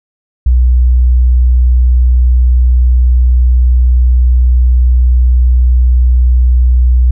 sine tone, 61.74 Hz, B1, in tune, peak -4 dBFS, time 0.46-7.11 s, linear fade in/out 5 ms, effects none

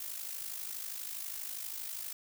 blue noise with amplitude modulation, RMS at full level -38 dBFS, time 0-2.13 s, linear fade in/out 5 ms, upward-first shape sine, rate 52.4 Hz, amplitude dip 65%, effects none

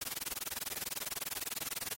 white noise with tremolo, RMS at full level -36 dBFS, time 0.01-1.95 s, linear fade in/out 5 ms, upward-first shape sine, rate 20 Hz, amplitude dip 100%, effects AAC 48 kbps

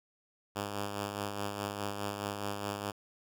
5% pulse tone with tremolo, 101.8 Hz, G#2, 34 cents flat, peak -22 dBFS, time 0.55-2.92 s, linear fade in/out 20 ms, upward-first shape sine, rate 4.8 Hz, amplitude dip 45%, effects none

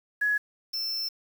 sine / square tone pair in turn, 1683 / 5343 Hz, G#6 / E8, +23 / +22 cents, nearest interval octave + minor sixth, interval 1999 cents, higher second, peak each -22 / -29 dBFS, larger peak first, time 0.21-0.38 / 0.73-1.09 s, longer second, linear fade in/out 10 ms, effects 8-bit

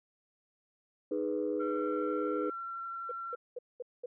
sine chord, G# minor, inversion second, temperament equal with one note detuned, 308.4 / 415.3 / 493.9 Hz, D#4 / G#4 / B4, -15 / 0 / 0 cents, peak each -34 dBFS, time 1.11-2.5 s, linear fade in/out 5 ms
sine tone with vibrato, 1359 Hz, F6, 48 cents flat, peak -37 dBFS, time 1.59-3.36 s, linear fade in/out 20 ms, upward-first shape triangle, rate 12 Hz, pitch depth 10 cents each way
sine tone bursts, 490.7 Hz, B4, 11 cents flat, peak -36 dBFS, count 5, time 3.09-4.06 s, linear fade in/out 5 ms, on 26 ms, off 210 ms
effects tanh soft clip ceiling -23 dBFS

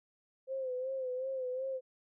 sine tone with vibrato, 518 Hz, C5, 17 cents flat, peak -34 dBFS, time 0.47-1.81 s, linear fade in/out 50 ms, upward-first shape sine, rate 2.7 Hz, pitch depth 57 cents each way, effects none

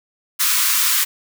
white high-pass noise, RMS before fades -17 dBFS, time 0.39-1.05 s, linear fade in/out 20 ms, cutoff 980 Hz, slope 96 dB/octave, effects none

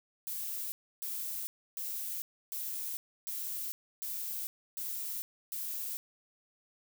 violet noise bursts, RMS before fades -38 dBFS, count 8, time 0.27-5.97 s, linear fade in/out 0 ms, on 450 ms, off 300 ms, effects none

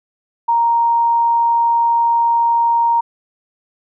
sine tone, 933 Hz, A#5, 1 cent sharp, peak -11 dBFS, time 0.48-3.01 s, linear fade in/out 10 ms, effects none

